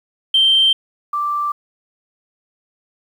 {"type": "tone pair in turn", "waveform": "sine", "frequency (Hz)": [3136, 1174.7], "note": ["G7", "D6"], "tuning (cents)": [0, 0], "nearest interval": "octave + perfect fourth", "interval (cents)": 1700, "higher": "first", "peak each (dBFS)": [-9, -17], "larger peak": "first", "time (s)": [[0.34, 0.73], [1.13, 1.52]], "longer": "neither", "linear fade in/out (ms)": 5, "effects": ["tanh soft clip ceiling -5 dBFS", "8-bit"]}